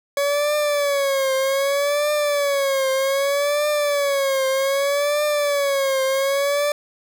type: tone with vibrato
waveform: 40% pulse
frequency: 562 Hz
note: C#5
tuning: 24 cents sharp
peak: -17 dBFS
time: 0.17-6.72 s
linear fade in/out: 2 ms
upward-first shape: triangle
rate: 0.64 Hz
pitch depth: 110 cents each way
effects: none